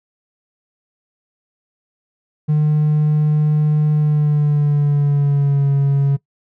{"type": "tone with pitch glide", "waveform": "triangle", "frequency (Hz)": [151.3, 139.55], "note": ["D#3", "C#3"], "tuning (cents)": [-48, 12], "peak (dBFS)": -9, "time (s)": [2.48, 6.17], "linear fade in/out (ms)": 20, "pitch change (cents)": -140, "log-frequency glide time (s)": [3.93, 5.71], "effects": ["noise-tail reverb RT60 0.1 s tail -20 dB re dry", "tanh soft clip ceiling -6 dBFS"]}